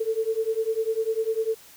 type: beating tone pair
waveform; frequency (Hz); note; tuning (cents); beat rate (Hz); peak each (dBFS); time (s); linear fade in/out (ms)
sine; 440 / 450; A4 / A4; 0 / +39; 10; -26; 0-1.55; 10
effects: white hiss -50 dBFS RMS until 1.76 s

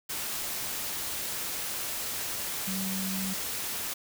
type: tone in noise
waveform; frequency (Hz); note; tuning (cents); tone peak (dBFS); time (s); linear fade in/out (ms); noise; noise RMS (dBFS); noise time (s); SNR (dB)
sine; 190.7; G3; -47; -32; 2.67-3.34; 10; white; -34; 0.09-3.94; -1
effects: none

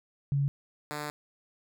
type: tone pair in turn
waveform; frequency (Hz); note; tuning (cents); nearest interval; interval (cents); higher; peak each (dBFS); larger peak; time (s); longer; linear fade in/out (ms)
sine / 5% pulse; 140.4 / 148.75; C#3 / D3; +22 / +22; minor second; 100; second; -24 / -23; second; 0.32-0.48 / 0.91-1.1; second; 0
effects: none

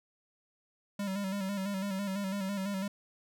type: tone with vibrato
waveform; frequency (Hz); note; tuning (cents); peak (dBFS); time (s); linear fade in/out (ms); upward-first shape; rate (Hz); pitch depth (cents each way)
square; 196; G3; 0; -33; 0.99-2.88; 5; square; 6; 50
effects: none

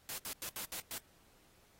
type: noise bursts at uneven times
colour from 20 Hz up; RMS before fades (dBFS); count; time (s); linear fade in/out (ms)
white; -42; 6; 0.09-0.18 / 0.25-0.33 / 0.42-0.49 / 0.56-0.65 / 0.72-0.8 / 0.91-0.98; 0
effects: pink hiss -67 dBFS RMS until 1.79 s + AAC 48 kbps

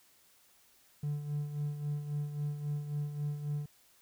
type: tone with tremolo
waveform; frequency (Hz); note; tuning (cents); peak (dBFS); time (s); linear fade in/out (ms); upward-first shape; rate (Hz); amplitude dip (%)
triangle; 146.83; D3; 0; -28; 1.03-3.66; 5; sine; 3.7; 65
effects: tanh soft clip ceiling -26 dBFS + white hiss -65 dBFS RMS until 4.01 s

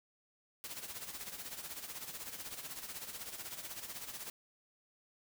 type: noise with tremolo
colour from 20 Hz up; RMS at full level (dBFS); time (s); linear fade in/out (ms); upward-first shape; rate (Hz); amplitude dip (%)
white; -43; 0.64-4.3; 0; sine; 16; 65
effects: none

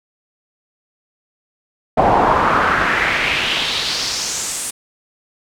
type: noise with band-pass filter sweep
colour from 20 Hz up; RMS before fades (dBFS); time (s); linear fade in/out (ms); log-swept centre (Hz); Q
brown; -17; 1.97-4.71; 10; 710 to 9300; 2.7
effects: none

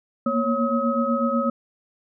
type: tone cluster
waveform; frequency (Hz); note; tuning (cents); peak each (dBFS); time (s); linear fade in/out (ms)
sine; 231.5 / 239.6 / 552 / 1274; A#3 / A#3 / C#5 / D#6; -12 / +48 / -7 / +41; -25; 0.26-1.5; 5
effects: none

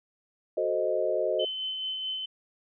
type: chord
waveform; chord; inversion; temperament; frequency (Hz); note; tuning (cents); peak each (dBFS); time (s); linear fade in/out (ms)
sine; F# diminished seventh; none; equal; 370 / 440 / 523.3 / 622.3; F#4 / A4 / C5 / Eb5; 0 / 0 / 0 / 0; -32 / -32 / -30 / -28; 0.57-1.45; 5
type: tone with tremolo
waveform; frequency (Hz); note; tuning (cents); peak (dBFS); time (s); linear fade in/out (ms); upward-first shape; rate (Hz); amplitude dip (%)
sine; 3054; G7; -46; -29; 1.39-2.26; 10; sine; 4.6; 30
effects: none

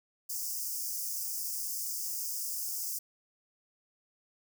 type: high-pass noise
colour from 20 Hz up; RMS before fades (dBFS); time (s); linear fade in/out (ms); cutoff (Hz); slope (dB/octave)
white; -36; 0.29-2.99; 10; 4900; 96
effects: none

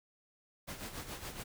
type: noise with tremolo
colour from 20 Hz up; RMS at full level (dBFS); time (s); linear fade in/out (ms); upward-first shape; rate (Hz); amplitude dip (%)
pink; -42; 0.67-1.44; 20; sine; 7.1; 60
effects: none

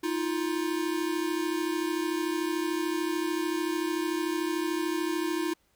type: tone pair together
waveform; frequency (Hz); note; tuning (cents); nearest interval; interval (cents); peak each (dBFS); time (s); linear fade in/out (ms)
square; 315.7 / 349.2; D#4 / F4; +25 / 0; major second; 175; -31 / -31; 0.03-5.54; 10
effects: pink hiss -69 dBFS RMS until 5.75 s

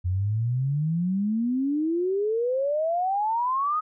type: exponential sweep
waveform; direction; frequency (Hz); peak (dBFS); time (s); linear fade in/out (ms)
sine; up; 87.31 to 1273; -22; 0.04-3.81; 20
effects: none

